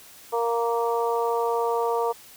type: harmonic tone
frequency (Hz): 233.1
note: A#3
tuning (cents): 0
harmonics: 2 / 3 / 4 / 5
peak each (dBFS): -24 / -30 / -27 / -32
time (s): 0.32-2.13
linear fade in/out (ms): 20
effects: white hiss -48 dBFS RMS until 2.36 s